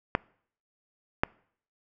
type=clicks; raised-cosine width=0.5 ms; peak=-7 dBFS; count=2; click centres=0.151 / 1.235 s; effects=noise-tail reverb RT60 0.6 s tail -25 dB re dry